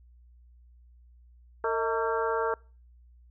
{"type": "harmonic tone with a mistuned harmonic", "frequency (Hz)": 227.1, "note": "A#3", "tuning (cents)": -45, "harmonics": [2, 3, 4, 5, 6, 7], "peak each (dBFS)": [-28, -35, -32, -35, -33, -38], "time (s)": [1.64, 2.54], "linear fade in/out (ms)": 2, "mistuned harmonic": 3, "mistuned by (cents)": -120, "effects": ["noise-tail reverb RT60 0.4 s tail -26 dB re dry", "added 60 Hz sine -53 dBFS peak until 3.3 s"]}